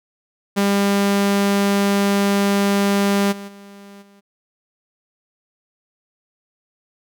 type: tone with level steps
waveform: sawtooth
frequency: 200 Hz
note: G3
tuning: 35 cents sharp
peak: -11 / -27 / -35 / -44 dBFS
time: 0.56-4.21 s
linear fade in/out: 20 ms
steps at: 3.31 / 3.47 / 4.01 s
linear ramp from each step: 20 ms
effects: none